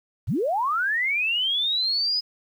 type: linear sweep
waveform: sine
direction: up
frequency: 65.5 to 5060 Hz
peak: -21 dBFS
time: 0.27-2.21 s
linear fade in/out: 20 ms
effects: 9-bit